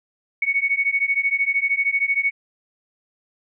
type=beating tone pair; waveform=sine; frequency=2217 / 2230 Hz; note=C#7 / C#7; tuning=0 / +10 cents; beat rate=13 Hz; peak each=-21 dBFS; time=0.42-2.31 s; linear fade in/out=5 ms; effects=none